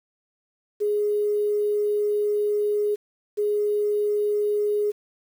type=tone pair in turn; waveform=sine; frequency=416 / 416 Hz; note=G#4 / G#4; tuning=+3 / +3 cents; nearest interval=unison; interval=0 cents; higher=neither; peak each=-20 / -20 dBFS; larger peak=neither; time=0.8-2.96 / 3.37-4.92 s; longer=first; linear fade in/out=20 ms; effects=8-bit